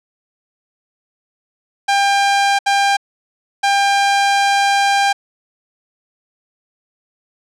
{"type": "tone bursts at uneven times", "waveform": "sawtooth", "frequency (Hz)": 798, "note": "G5", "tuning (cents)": 31, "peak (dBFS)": -8, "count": 3, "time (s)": [[1.88, 2.59], [2.66, 2.97], [3.63, 5.13]], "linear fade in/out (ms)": 10, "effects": ["low-pass 7000 Hz 12 dB/octave"]}